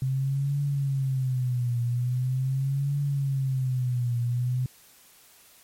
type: tone with vibrato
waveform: sine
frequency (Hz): 130.81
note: C3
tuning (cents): 0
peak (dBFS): -23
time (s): 0.02-4.66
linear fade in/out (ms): 2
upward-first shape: triangle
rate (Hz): 0.42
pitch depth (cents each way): 160
effects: white hiss -55 dBFS RMS until 5.63 s + MP3 64 kbps